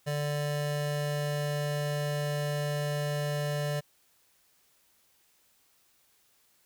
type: tone pair together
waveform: square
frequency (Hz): 146.82 / 587.3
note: D3 / D5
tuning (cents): 0 / 0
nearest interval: 2 octaves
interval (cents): 2400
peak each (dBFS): -31 / -35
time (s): 0.06-3.81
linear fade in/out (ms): 20
effects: white hiss -67 dBFS RMS until 6.65 s